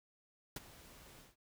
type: noise with ADSR envelope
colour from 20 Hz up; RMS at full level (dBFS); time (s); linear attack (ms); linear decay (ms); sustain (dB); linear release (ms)
pink; -41; 0.56-1.36; 4; 23; -17; 160
effects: none